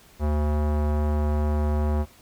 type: tone with low-pass filter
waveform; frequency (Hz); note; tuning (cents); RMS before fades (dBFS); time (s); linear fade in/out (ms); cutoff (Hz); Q
square; 74.8; D2; +32; -23; 0.19-2.06; 50; 950; 1.2
effects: pink hiss -53 dBFS RMS until 2.21 s